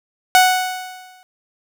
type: tone with exponential decay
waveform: sawtooth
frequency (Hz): 740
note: F#5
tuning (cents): 0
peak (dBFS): -3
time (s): 0.35-1.23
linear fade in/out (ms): 0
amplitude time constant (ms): 190
effects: none